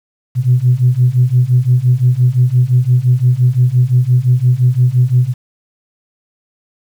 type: beating tone pair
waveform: sine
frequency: 122 / 127.8 Hz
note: B2 / C3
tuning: -21 / -40 cents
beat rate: 5.8 Hz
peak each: -11 / -10 dBFS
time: 0.35-5.34 s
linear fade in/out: 50 ms
effects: tanh soft clip ceiling -1 dBFS + 7-bit